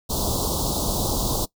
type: band-stop noise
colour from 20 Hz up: pink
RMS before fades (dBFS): -24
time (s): 0.09-1.46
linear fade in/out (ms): 20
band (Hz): 1100 to 3600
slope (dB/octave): 48
effects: noise-tail reverb RT60 0.1 s tail -20 dB re dry